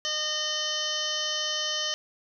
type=harmonic tone; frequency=611 Hz; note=D#5; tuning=32 cents flat; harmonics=1 / 2 / 3 / 5 / 6 / 7 / 8 / 9 / 10; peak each=-38 / -40 / -36 / -30 / -41 / -38 / -40 / -36 / -36 dBFS; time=0.05-1.94 s; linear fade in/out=0 ms; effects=none